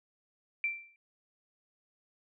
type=tone with exponential decay; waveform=sine; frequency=2349 Hz; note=D7; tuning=in tune; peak=-26 dBFS; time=0.64-0.96 s; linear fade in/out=1 ms; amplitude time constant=69 ms; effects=none